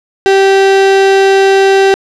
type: tone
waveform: 35% pulse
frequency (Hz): 389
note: G4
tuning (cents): -13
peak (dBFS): -3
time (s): 0.26-1.94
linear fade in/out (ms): 0
effects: low-pass 5000 Hz 12 dB/octave + 7-bit